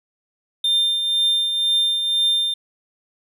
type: tone with tremolo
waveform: triangle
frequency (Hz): 3600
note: A7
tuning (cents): +39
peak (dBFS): -13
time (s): 0.64-2.54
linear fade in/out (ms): 5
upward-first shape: triangle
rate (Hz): 2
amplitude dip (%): 50
effects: none